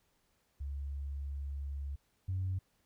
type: tone pair in turn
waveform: sine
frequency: 70 / 93.44 Hz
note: C#2 / F#2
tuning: +18 / +18 cents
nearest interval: perfect fourth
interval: 500 cents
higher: second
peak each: -36 / -31 dBFS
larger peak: second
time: 0.6-1.96 / 2.28-2.59 s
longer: first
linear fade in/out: 10 ms
effects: tanh soft clip ceiling -28 dBFS + pink hiss -75 dBFS RMS until 2.85 s